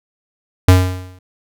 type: tone with exponential decay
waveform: square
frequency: 91.9 Hz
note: F#2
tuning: 11 cents flat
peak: -3 dBFS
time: 0.68-1.19 s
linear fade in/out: 5 ms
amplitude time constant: 110 ms
effects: none